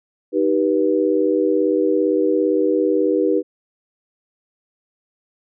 sine chord, Eb augmented, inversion none, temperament just, 311.1 / 388.9 / 486.1 Hz, Eb4 / G4 / B4, 0 / -14 / -28 cents, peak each -19 dBFS, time 0.32-3.43 s, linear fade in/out 50 ms, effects none

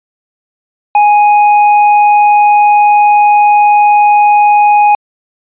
sine tone with hard clipping, 830.6 Hz, G#5, in tune, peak -5 dBFS, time 0.95-4.95 s, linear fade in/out 2 ms, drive 5 dB, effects resampled to 8000 Hz

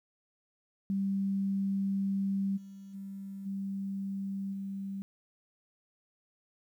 sine tone with level steps, 195.8 Hz, G3, 2 cents flat, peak -28 / -45 / -39 / -33 / -35 dBFS, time 0.9-5.02 s, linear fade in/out 0 ms, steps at 2.56 / 2.93 / 3.45 / 4.52 s, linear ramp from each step 20 ms, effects 11-bit

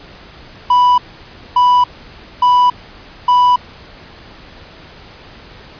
triangle tone bursts, 987.8 Hz, B5, in tune, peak -5 dBFS, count 4, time 0.7-3.56 s, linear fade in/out 5 ms, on 280 ms, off 580 ms, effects pink hiss -38 dBFS RMS until 5.79 s + resampled to 11025 Hz

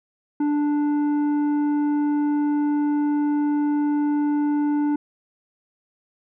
sine tone with tanh clipping, 293.8 Hz, D4, 1 cent sharp, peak -20 dBFS, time 0.4-4.96 s, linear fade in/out 5 ms, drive 8 dB, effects none

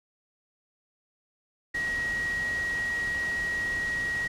sine tone in noise, 1900 Hz, A#6, 33 cents sharp, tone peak -27 dBFS, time 1.74-4.28 s, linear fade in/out 10 ms, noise pink, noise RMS -40 dBFS, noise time 1.74-4.28 s, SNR +10 dB, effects low-pass 8000 Hz 12 dB/octave

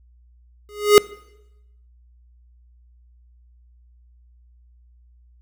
square tone with exponential growth, 415.3 Hz, G#4, in tune, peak -5 dBFS, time 0.69-0.98 s, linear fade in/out 0 ms, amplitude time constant 61 ms, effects noise-tail reverb RT60 0.9 s tail -22 dB re dry + added 60 Hz sine -50 dBFS peak until 5.41 s

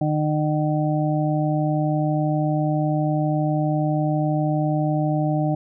harmonic tone, 152.2 Hz, D#3, 38 cents flat, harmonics 1 / 2 / 4 / 5, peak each -21 / -24 / -27 / -28 dBFS, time 0.01-5.55 s, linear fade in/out 5 ms, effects none

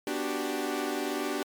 sawtooth chord, G major seventh, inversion first, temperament equal with one note detuned, 246.9 / 293.7 / 370 / 390.9 Hz, B3 / D4 / F#4 / G4, 0 / 0 / 0 / -5 cents, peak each -34 / -29 / -32 / -31 dBFS, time 0.07-1.43 s, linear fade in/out 2 ms, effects MP3 96 kbps

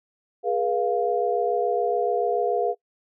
sine chord, F diminished, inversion first, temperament equal with one note detuned, 415.3 / 482.3 / 698.5 Hz, Ab4 / Cb5 / F5, 0 / -41 / 0 cents, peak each -25 dBFS, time 0.43-2.75 s, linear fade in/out 50 ms, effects noise-tail reverb RT60 0.1 s tail -23 dB re dry

